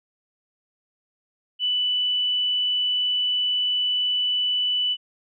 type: tone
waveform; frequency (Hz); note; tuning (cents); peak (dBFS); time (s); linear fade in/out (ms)
sine; 2979; F#7; +11; -20; 1.59-4.97; 50
effects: none